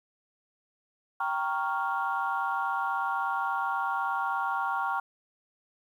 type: chord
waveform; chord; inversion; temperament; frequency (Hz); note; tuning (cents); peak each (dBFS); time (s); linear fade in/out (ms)
sine; G half-diminished seventh; none; equal; 784 / 932.3 / 1108.7 / 1396.9; G5 / Bb5 / Db6 / F6; 0 / 0 / 0 / 0; -32; 1.2-5; 5
effects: tanh soft clip ceiling -18 dBFS + 10-bit